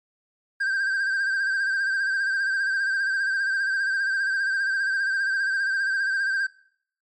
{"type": "tone with vibrato", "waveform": "triangle", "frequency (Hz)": 1578, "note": "G6", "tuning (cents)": 11, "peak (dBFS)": -20, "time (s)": [0.6, 6.47], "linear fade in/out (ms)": 10, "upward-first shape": "sine", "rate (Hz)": 15, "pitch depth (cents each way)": 48, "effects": ["noise-tail reverb RT60 0.6 s tail -21 dB re dry", "MP3 32 kbps"]}